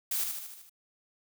blue noise with echo, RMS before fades -31 dBFS, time 0.11-0.24 s, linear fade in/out 5 ms, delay 76 ms, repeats 6, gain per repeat -4 dB, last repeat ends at 0.696 s, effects none

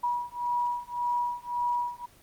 sine beating tone pair, 966 / 967.8 Hz, B5 / B5, -39 / -35 cents, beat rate 1.8 Hz, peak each -30 dBFS, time 0.03-2.06 s, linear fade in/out 10 ms, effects pink hiss -57 dBFS RMS until 2.22 s + Opus 24 kbps

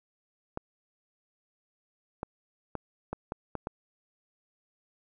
clicks, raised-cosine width 1 ms, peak -19 dBFS, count 7, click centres 0.574 / 2.231 / 2.753 / 3.13 / 3.321 / 3.553 / 3.671 s, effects none

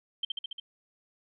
sine tone with echo, 3136 Hz, G7, in tune, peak -27 dBFS, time 0.23-0.25 s, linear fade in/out 5 ms, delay 70 ms, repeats 5, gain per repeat -2 dB, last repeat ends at 0.6 s, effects none

